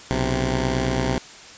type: tone pair together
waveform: 10% pulse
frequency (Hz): 60.9 / 130.81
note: B1 / C3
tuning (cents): -24 / 0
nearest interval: octave + minor second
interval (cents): 1324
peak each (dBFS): -15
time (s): 0.11-1.18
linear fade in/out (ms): 0
effects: white hiss -42 dBFS RMS until 1.57 s + resampled to 16000 Hz